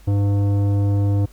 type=tone with tanh clipping; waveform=triangle; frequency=100.7 Hz; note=G2; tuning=47 cents sharp; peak=-17 dBFS; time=0.07-1.26 s; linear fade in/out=10 ms; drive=17 dB; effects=added 50 Hz sine -44 dBFS peak until 1.32 s + pink hiss -53 dBFS RMS until 1.32 s